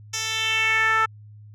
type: tone with band-pass filter sweep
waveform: 10% pulse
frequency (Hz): 442.5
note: A4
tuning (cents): +10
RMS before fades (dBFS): -22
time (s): 0.13-1.06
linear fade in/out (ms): 10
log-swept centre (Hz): 5400 to 1300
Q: 2.8
effects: added 105 Hz sine -42 dBFS peak until 1.54 s